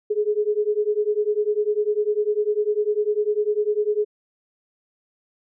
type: beating tone pair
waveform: sine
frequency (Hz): 415.3 / 425.3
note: G#4 / G#4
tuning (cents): 0 / +41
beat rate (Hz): 10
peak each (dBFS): -22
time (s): 0.1-4.05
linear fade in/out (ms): 10
effects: none